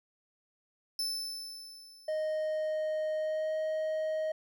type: tone with exponential decay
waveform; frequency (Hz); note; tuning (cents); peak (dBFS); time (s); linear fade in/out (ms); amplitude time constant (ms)
40% pulse; 5274; E8; 0; -29; 0.99-2.74; 2; 380
type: tone with pitch glide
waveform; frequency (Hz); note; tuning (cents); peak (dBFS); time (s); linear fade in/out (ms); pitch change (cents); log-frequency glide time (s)
triangle; 621 to 626.8; D#5 to D#5; -3 to +13; -28; 2.08-4.32; 5; +16; 3.16-3.55
effects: none